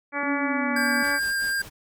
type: harmonic tone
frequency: 285.3 Hz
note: C#4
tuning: 50 cents sharp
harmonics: 1 / 2 / 3 / 4 / 5 / 6 / 7 / 8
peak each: -33 / -33 / -33 / -33 / -33 / -33 / -33 / -33 dBFS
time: 0.12-1.2 s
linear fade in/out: 50 ms
type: tone with pitch glide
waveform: sine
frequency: 278.3 to 243.7 Hz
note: C#4 to B3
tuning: +7 to -23 cents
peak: -26 dBFS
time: 0.23-1.03 s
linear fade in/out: 5 ms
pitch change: -230 cents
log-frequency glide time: 0.4-0.74 s
type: tone with vibrato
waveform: square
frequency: 1600 Hz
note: G6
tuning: 35 cents sharp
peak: -24 dBFS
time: 0.76-1.62 s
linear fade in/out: 5 ms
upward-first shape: triangle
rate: 9.1 Hz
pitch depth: 13 cents each way
type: noise with tremolo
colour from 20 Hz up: pink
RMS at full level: -42 dBFS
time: 1.02-1.7 s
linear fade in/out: 20 ms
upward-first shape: sine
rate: 5.1 Hz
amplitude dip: 85%
effects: none